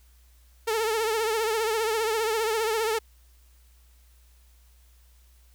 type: tone with vibrato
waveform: sawtooth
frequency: 442.8 Hz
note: A4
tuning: 11 cents sharp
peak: -20 dBFS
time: 0.67-2.99 s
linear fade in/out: 10 ms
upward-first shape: triangle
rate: 15 Hz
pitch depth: 88 cents each way
effects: added 60 Hz sine -54 dBFS peak until 5.54 s + white hiss -64 dBFS RMS until 5.54 s